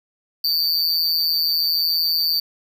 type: tone with amplitude modulation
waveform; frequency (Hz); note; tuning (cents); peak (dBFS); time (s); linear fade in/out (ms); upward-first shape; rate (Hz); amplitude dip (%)
square; 4584; D8; -43; -14; 0.44-2.4; 5; sine; 161; 90
effects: 8-bit